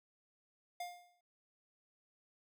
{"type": "tone with exponential decay", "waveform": "square", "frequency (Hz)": 707, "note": "F5", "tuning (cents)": 21, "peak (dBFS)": -39, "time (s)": [0.8, 1.21], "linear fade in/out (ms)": 5, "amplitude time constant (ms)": 87, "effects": []}